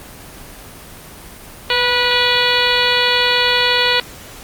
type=harmonic tone with a mistuned harmonic; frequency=487.9 Hz; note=B4; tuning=21 cents flat; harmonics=1 / 2 / 3 / 4 / 5 / 6 / 7 / 8 / 9; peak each=-21 / -21 / -21 / -21 / -21 / -21 / -21 / -21 / -21 dBFS; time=1.7-4 s; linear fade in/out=2 ms; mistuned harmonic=1; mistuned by=+22 cents; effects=pink hiss -36 dBFS RMS until 4.43 s + Opus 24 kbps